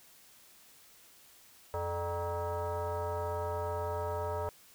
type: tone with frequency modulation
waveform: sine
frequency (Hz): 255.8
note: C4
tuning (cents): -39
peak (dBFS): -32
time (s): 1.74-4.49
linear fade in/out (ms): 0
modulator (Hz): 344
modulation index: 2.5
effects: white hiss -59 dBFS RMS until 4.74 s